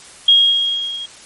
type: tone with level ramp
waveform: sine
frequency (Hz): 3270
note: G#7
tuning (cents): -28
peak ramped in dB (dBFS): -5 to -25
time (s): 0.28-1.06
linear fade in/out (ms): 5
effects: white hiss -40 dBFS RMS until 1.25 s + MP3 48 kbps